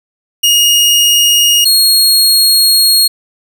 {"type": "tone pair in turn", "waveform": "sawtooth", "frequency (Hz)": [2864, 4291], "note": ["F7", "C8"], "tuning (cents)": [43, 43], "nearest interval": "perfect fifth", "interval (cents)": 700, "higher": "second", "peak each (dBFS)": -3, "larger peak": "neither", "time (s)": [[0.43, 1.65], [1.65, 3.08]], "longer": "second", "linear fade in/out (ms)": 10, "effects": []}